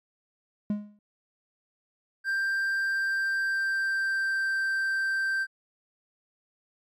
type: tone with exponential decay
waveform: triangle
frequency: 207.7 Hz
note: G#3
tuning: in tune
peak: -20 dBFS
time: 0.7-0.99 s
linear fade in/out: 2 ms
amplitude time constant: 62 ms
type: tone with pitch glide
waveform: triangle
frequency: 1580 to 1566.4 Hz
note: G6 to G6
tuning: +13 to -2 cents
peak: -23 dBFS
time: 2.24-5.47 s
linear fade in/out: 50 ms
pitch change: -15 cents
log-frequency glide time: 2.78-4.6 s
effects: MP3 96 kbps